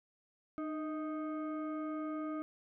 sine tone with frequency modulation, 305.9 Hz, D#4, 29 cents flat, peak -36 dBFS, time 0.58-2.42 s, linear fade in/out 0 ms, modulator 937 Hz, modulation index 0.75, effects none

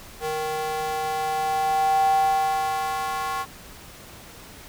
square tone with high-pass filter sweep, 155.56 Hz, D#3, in tune, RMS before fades -24 dBFS, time 0.2-3.46 s, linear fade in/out 50 ms, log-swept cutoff 580 to 960 Hz, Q 9.7, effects pink hiss -44 dBFS RMS until 4.68 s

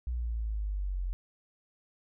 sine exponential sweep, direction down, 61.74 to 43.65 Hz, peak -30 dBFS, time 0.07-1.13 s, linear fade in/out 0 ms, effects none

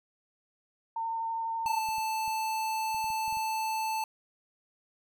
sine tone with vibrato, 908 Hz, A#5, 46 cents flat, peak -30 dBFS, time 0.96-1.79 s, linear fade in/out 5 ms, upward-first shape square, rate 12 Hz, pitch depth 8 cents each way
clicks, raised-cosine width 5 ms, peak -40 dBFS, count 10, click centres 1.659 / 1.888 / 1.983 / 2.279 / 2.946 / 3.043 / 3.103 / 3.28 / 3.326 / 3.371 s
square tone, 880 Hz, A5, in tune, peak -30 dBFS, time 1.66-4.04 s, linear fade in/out 2 ms
effects none

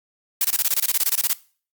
blue noise bursts, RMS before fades -19 dBFS, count 16, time 0.41-1.331 s, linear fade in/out 2 ms, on 36 ms, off 23 ms, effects noise-tail reverb RT60 0.4 s tail -20 dB re dry + Opus 48 kbps

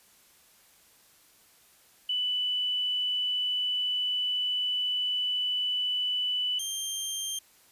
sine / 20% pulse tone pair in turn, 2982 / 3174 Hz, F#7 / G7, +13 / +21 cents, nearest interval minor second, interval 108 cents, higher second, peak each -26 dBFS, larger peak neither, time 2.09-6.59 / 6.59-7.39 s, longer first, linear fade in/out 5 ms, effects white hiss -60 dBFS RMS until 7.71 s + resampled to 32000 Hz

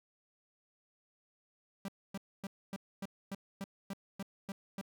45% pulse tone bursts, 196 Hz, G3, in tune, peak -38 dBFS, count 11, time 1.85-4.813 s, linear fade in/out 2 ms, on 33 ms, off 260 ms, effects none

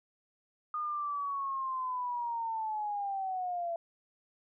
sine linear sweep, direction down, 1228 to 670 Hz, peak -32 dBFS, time 0.74-3.76 s, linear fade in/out 2 ms, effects none

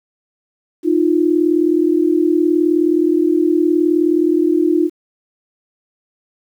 sine tone pair together, 310 / 349.2 Hz, D#4 / F4, -6 / 0 cents, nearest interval major second, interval 206 cents, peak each -14 dBFS, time 0.83-4.9 s, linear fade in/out 50 ms, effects 8-bit

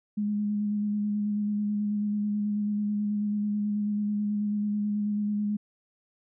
sine tone with vibrato, 207.7 Hz, G#3, in tune, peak -25 dBFS, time 0.17-5.57 s, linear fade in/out 10 ms, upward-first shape square, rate 9.2 Hz, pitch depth 14 cents each way, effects none

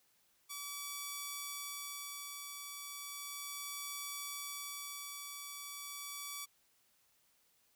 5% pulse tone with tremolo, 1147 Hz, D6, 41 cents flat, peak -29 dBFS, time 0.49-6.46 s, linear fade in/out 20 ms, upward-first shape sine, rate 0.35 Hz, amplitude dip 35%, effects white hiss -73 dBFS RMS until 7.75 s

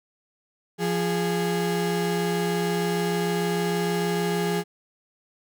35% pulse tone pair together, 173.31 / 413.2 Hz, F3 / G#4, -13 / -9 cents, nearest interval octave + minor third, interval 1504 cents, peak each -24 dBFS, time 0.78-4.64 s, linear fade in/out 50 ms, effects none

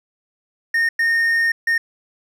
triangle tone bursts at uneven times, 1838 Hz, A#6, 25 cents flat, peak -13 dBFS, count 3, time 0.74-0.89 / 0.99-1.52 / 1.67-1.78 s, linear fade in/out 5 ms, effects none

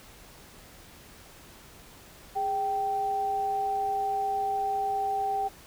sine tone pair together, 412.7 / 779 Hz, G#4 / G5, -11 / -11 cents, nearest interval major seventh, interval 1100 cents, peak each -36 / -26 dBFS, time 2.35-5.49 s, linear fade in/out 20 ms, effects pink hiss -51 dBFS RMS until 5.66 s

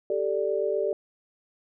sine chord, G suspended second, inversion none, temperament equal, 392 / 440 / 587.3 Hz, G4 / A4 / D5, 0 / 0 / 0 cents, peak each -28 dBFS, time 0.1-0.93 s, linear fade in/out 2 ms, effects none

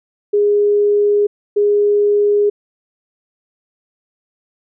sine tone pair in turn, 412 / 412 Hz, G#4 / G#4, -14 / -14 cents, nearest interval unison, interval 0 cents, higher neither, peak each -10 dBFS, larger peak neither, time 0.33-1.27 / 1.56-2.5 s, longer neither, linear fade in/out 10 ms, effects none

